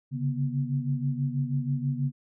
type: tone cluster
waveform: sine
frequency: 137.3 / 143.5 / 241.8 Hz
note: C#3 / D3 / B3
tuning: -16 / -40 / -36 cents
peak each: -28 / -30 / -33 dBFS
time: 0.11-2.12 s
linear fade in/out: 50 ms
effects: none